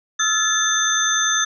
sine tone cluster, 1287 / 1377 / 1728 / 3571 / 6190 Hz, E6 / F6 / A6 / A7 / G8, -42 / -25 / -32 / +25 / -23 cents, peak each -26 / -27 / -22 / -23 / -20 dBFS, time 0.19-1.45 s, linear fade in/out 10 ms, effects none

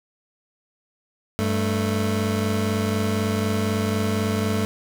25% pulse tone pair together, 98 / 220 Hz, G2 / A3, 0 / 0 cents, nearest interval octave + major second, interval 1400 cents, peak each -20 dBFS, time 1.39-4.65 s, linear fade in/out 0 ms, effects none

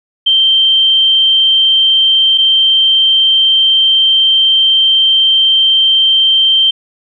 sine tone pair in turn, 3136 / 3136 Hz, G7 / G7, 0 / 0 cents, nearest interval unison, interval 0 cents, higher neither, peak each -6 dBFS, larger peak neither, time 0.26-2.38 / 2.38-6.71 s, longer second, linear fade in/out 10 ms, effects none

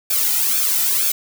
blue noise with flanger, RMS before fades -18 dBFS, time 0.1-1.12 s, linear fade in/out 5 ms, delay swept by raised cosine 1 to 1.83 ms, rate 2.1 Hz, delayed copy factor -0.9, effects none

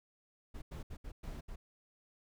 brown noise bursts at uneven times, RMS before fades -44 dBFS, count 6, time 0.54-0.62 / 0.71-0.83 / 0.9-0.97 / 1.04-1.12 / 1.23-1.41 / 1.48-1.56 s, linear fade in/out 10 ms, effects none

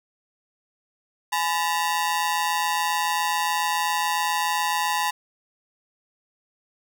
sawtooth ring-modulated tone, 923 Hz, A#5, 17 cents flat, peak -15 dBFS, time 1.32-5.11 s, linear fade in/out 10 ms, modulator 83.6 Hz, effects none

